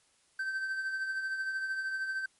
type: tone with tremolo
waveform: triangle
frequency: 1551 Hz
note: G6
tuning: 19 cents flat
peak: -28 dBFS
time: 0.39-2.26 s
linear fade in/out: 5 ms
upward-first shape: triangle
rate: 13 Hz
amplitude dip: 50%
effects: white hiss -68 dBFS RMS until 2.39 s + MP3 48 kbps